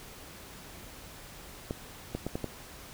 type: clicks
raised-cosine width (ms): 2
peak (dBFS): -19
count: 5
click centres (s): 1.709 / 2.15 / 2.266 / 2.355 / 2.443
effects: pink hiss -48 dBFS RMS until 2.93 s